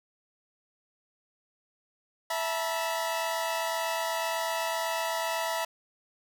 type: chord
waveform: sawtooth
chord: E suspended fourth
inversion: none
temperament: equal with one note detuned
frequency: 659.3 / 880 / 968 Hz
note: E5 / A5 / B5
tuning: 0 / 0 / -35 cents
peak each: -28 / -32 / -29 dBFS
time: 2.3-5.65 s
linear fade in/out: 5 ms
effects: none